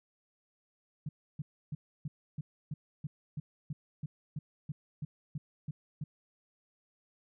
sine tone bursts, 149.1 Hz, D3, 27 cents sharp, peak -34 dBFS, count 16, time 1.06-6.04 s, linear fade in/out 5 ms, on 30 ms, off 300 ms, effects none

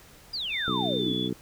sine exponential sweep, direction down, 5020 to 246.9 Hz, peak -29 dBFS, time 0.33-1.14 s, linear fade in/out 10 ms
sine tone with pitch glide, 3587 to 3431 Hz, A7 to A7, +33 to -44 cents, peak -30 dBFS, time 0.49-1.3 s, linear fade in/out 50 ms, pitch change -77 cents, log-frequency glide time 0.98-1.11 s
harmonic tone, 62 Hz, B1, 7 cents sharp, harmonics 2 / 3 / 4 / 5 / 6 / 7, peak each -37 / -33 / -33 / -33 / -36 / -37 dBFS, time 0.68-1.33 s, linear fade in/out 0 ms
effects pink hiss -52 dBFS RMS until 1.41 s

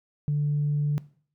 sine tone, 146.83 Hz, D3, in tune, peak -21 dBFS, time 0.28-0.98 s, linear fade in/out 0 ms, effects noise-tail reverb RT60 0.5 s tail -20 dB re dry + tanh soft clip ceiling -18 dBFS

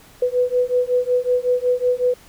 sine beating tone pair, 493.9 / 499.3 Hz, B4 / B4, 0 / +19 cents, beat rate 5.4 Hz, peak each -19 dBFS, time 0.22-2.14 s, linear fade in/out 5 ms, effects pink hiss -48 dBFS RMS until 2.28 s

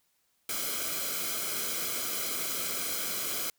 white noise with comb filter, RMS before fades -33 dBFS, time 0.49-3.5 s, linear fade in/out 2 ms, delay 1.1 ms, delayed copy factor -0.75, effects white hiss -73 dBFS RMS until 3.58 s

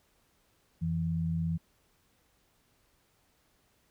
sine tone pair together, 87.31 / 164.93 Hz, F2 / E3, 0 / +1 cents, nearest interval major seventh, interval 1101 cents, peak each -35 / -29 dBFS, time 0.81-1.58 s, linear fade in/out 20 ms, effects pink hiss -70 dBFS RMS until 3.9 s

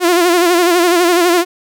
sawtooth tone with vibrato, 349.2 Hz, F4, in tune, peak -5 dBFS, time 0-1.45 s, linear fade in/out 50 ms, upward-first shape sine, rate 12 Hz, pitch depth 74 cents each way, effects none

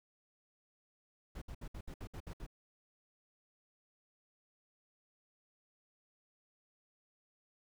brown noise bursts, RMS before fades -45 dBFS, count 9, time 1.35-2.465 s, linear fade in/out 5 ms, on 67 ms, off 64 ms, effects none

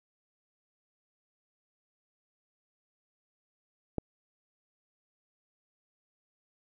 click, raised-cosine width 2 ms, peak -17 dBFS, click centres 3.983 s, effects none

